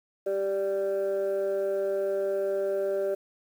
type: tone pair together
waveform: sine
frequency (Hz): 392 / 587.3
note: G4 / D5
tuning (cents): 0 / 0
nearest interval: perfect fifth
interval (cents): 700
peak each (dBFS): -26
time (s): 0.26-3.15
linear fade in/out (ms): 10
effects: tanh soft clip ceiling -22 dBFS + 9-bit